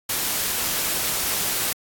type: noise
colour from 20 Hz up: white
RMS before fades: -24 dBFS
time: 0.09-1.73 s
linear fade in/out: 5 ms
effects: AAC 64 kbps